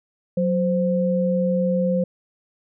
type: tone pair together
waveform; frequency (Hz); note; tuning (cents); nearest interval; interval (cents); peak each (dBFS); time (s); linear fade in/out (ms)
sine; 183.85 / 520; F#3 / C5; -11 / -11; octave + tritone; 1800; -20 / -21; 0.37-2.04; 5
effects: none